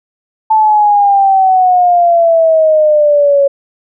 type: exponential sweep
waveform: sine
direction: down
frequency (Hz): 880 to 554.4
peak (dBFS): -5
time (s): 0.5-3.48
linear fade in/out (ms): 10
effects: none